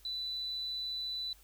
sine tone, 3983 Hz, B7, 14 cents sharp, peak -35 dBFS, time 0.05-1.33 s, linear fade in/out 2 ms, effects added 50 Hz sine -60 dBFS peak until 1.43 s + white hiss -63 dBFS RMS until 1.43 s

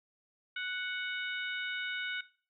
harmonic tone, 740 Hz, F#5, in tune, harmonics 2 / 3 / 4 / 5, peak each -37 / -41 / -43 / -45 dBFS, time 0.56-2.21 s, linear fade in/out 5 ms, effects noise-tail reverb RT60 0.4 s tail -18 dB re dry

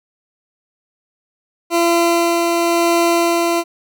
20% pulse tone with tremolo, 340 Hz, F4, 46 cents flat, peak -7 dBFS, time 1.7-3.64 s, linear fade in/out 50 ms, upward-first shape sine, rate 0.96 Hz, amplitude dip 25%, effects none

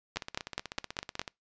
two click trains, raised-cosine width 0.2 ms, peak -13 / -20 dBFS, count 6 / 19, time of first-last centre 0.17-1.195 / 0.16-1.278 s, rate 4.88 / 16.1 Hz, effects noise-tail reverb RT60 0.2 s tail -25 dB re dry + resampled to 16000 Hz

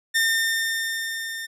sawtooth tone with level ramp, 1811 Hz, A6, 49 cents sharp, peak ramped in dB -14 to -27 dBFS, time 0.14-1.47 s, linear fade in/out 20 ms, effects resampled to 32000 Hz

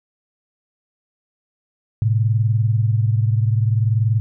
sine tone pair together, 108.31 / 128.8 Hz, A2 / C3, -27 / -27 cents, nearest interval minor third, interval 300 cents, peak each -15 / -21 dBFS, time 2.02-4.2 s, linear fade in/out 0 ms, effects none

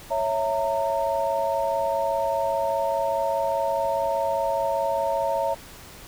sine chord, A# diminished, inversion first, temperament equal with one note detuned, 554.4 / 659.3 / 917.4 Hz, C#5 / E5 / A#5, 0 / 0 / -28 cents, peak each -26 dBFS, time 0.1-5.55 s, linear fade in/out 20 ms, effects pink hiss -44 dBFS RMS until 6.07 s

